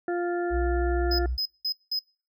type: harmonic tone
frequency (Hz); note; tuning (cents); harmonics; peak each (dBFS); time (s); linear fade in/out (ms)
349.4; F4; +1; 1 / 2 / 4 / 5; -26 / -32 / -38 / -40; 0.08-1.26; 2
type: tone with pitch glide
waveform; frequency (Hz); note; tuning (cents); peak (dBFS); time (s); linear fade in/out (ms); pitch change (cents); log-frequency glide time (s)
sine; 61.2 to 61.84; B1 to B1; -15 to +3; -25; 0.5-1.38; 50; +18; 0.7-1.16
type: tone bursts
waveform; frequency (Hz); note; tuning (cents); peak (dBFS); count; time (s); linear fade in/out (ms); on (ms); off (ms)
triangle; 5060; D#8; +28; -24; 4; 1.11-1.992; 5; 78; 190
effects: noise-tail reverb RT60 0.4 s tail -26 dB re dry